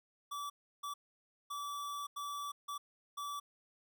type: tone bursts at uneven times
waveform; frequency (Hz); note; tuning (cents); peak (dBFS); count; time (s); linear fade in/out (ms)
square; 1154; D6; -31; -40; 6; 0.31-0.5 / 0.83-0.94 / 1.5-2.07 / 2.16-2.52 / 2.68-2.78 / 3.17-3.4; 10
effects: none